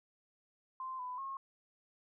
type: tone with pitch steps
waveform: sine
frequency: 1042 / 1000 / 1082 Hz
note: C6 / B5 / C#6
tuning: -7 / +21 / -42 cents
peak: -39 dBFS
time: 0.8-1.37 s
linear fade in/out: 2 ms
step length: 190 ms
effects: none